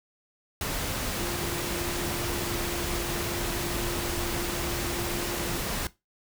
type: tone in noise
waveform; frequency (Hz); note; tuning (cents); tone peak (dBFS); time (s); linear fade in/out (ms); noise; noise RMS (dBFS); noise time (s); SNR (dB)
sine; 347.2; F4; -10; -35; 1.17-5.58; 2; pink; -31; 0.61-5.87; -7
effects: noise-tail reverb RT60 0.2 s tail -17 dB re dry